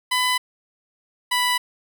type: tone pair in turn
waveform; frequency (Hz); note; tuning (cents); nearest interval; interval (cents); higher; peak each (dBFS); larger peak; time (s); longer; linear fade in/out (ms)
15% pulse; 1002 / 988.8; B5 / B5; +25 / +2; unison; 23; first; -12; neither; 0.11-0.38 / 1.31-1.58; neither; 10
effects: none